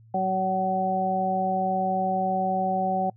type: harmonic tone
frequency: 188.4 Hz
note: F#3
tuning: 32 cents sharp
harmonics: 1 / 2 / 3 / 4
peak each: -29 / -35 / -30 / -24 dBFS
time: 0.14-3.1 s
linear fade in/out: 5 ms
effects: noise-tail reverb RT60 0.1 s tail -26 dB re dry + added 112 Hz sine -50 dBFS peak until 3.16 s